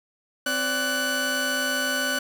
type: tone cluster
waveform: sawtooth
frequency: 260.4 / 577 / 1491 Hz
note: C4 / D5 / F#6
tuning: -8 / -31 / +13 cents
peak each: -28 / -27 / -21 dBFS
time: 0.46-2.19 s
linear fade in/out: 5 ms
effects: none